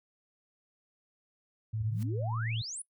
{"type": "tone with pitch glide", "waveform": "sine", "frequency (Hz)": [109.7, 113.37], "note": ["A2", "A#2"], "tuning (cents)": [-5, -48], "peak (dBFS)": -31, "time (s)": [1.73, 2.62], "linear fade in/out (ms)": 10, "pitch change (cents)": 57, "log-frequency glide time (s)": [2, 2.38]}
{"type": "exponential sweep", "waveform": "sine", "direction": "up", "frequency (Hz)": [77.1, 10370], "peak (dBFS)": -37, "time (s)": [1.8, 2.82], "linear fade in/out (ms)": 5}
{"type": "noise with exponential growth", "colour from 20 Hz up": "white", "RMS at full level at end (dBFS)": -48, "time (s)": [1.91, 2.03], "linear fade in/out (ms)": 2, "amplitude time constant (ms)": 25}
{"effects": ["noise-tail reverb RT60 0.1 s tail -20 dB re dry"]}